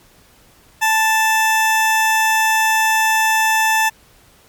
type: tone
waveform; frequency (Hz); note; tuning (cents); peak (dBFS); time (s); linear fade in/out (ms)
20% pulse; 880; A5; 0; -8; 0.81-3.9; 20
effects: pink hiss -50 dBFS RMS until 4.48 s + MP3 96 kbps